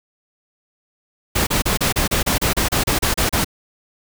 pink noise bursts, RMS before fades -18 dBFS, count 14, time 1.35-3.446 s, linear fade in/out 10 ms, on 120 ms, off 32 ms, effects none

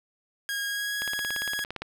sawtooth tone with pitch glide, 1635 to 1662.6 Hz, G#6 to G#6, -28 to +1 cents, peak -25 dBFS, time 0.49-1.64 s, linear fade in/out 0 ms, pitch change +29 cents, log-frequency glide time 0.66-0.95 s
click train, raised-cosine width 0.3 ms, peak -18 dBFS, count 15, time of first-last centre 1.02-1.82 s, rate 17.5 Hz
effects none

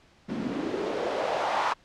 white noise with band-pass filter sweep, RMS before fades -29 dBFS, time 0.28-1.74 s, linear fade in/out 20 ms, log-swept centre 210 to 1000 Hz, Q 3.1, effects pink hiss -59 dBFS RMS until 1.84 s + low-pass 5000 Hz 12 dB/octave

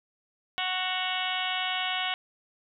harmonic tone with a mistuned harmonic, 369.6 Hz, F#4, 2 cents flat, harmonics 2 / 3 / 4 / 5 / 6 / 7 / 8 / 9 / 10, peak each -34 / -38 / -37 / -39 / -35 / -39 / -33 / -37 / -39 dBFS, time 0.58-2.14 s, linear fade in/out 0 ms, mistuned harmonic 7, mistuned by +73 cents, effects none

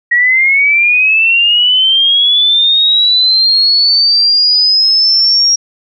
sine linear sweep, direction up, 1897 to 5630 Hz, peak -6 dBFS, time 0.11-5.56 s, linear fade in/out 10 ms, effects none

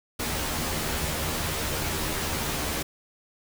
pink noise with comb filter, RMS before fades -29 dBFS, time 0.19-2.83 s, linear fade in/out 10 ms, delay 13 ms, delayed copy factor +0.7, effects none

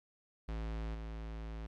square tone with level steps, 55 Hz, A1, in tune, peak -38 / -42 dBFS, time 0.48-1.67 s, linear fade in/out 10 ms, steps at 0.94 s, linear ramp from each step 10 ms, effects low-pass 4000 Hz 12 dB/octave + 13-bit

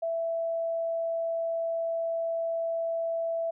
sine tone, 663 Hz, E5, 10 cents sharp, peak -27 dBFS, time 0.02-3.51 s, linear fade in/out 10 ms, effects none

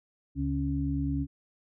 harmonic tone, 69.3 Hz, C#2, in tune, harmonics 1 / 2 / 4, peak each -32 / -32 / -30 dBFS, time 0.35-1.27 s, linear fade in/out 50 ms, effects none

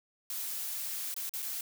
blue noise with dropouts, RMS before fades -37 dBFS, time 0.3-1.61 s, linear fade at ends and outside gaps 1 ms, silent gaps 1.142-1.164 / 1.294-1.337 / 1.422-1.426 s, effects none

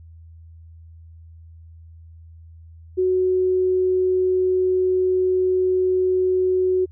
sine tone, 370 Hz, F#4, in tune, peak -16 dBFS, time 2.97-6.86 s, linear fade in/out 20 ms, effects added 82 Hz sine -41 dBFS peak until 6.91 s

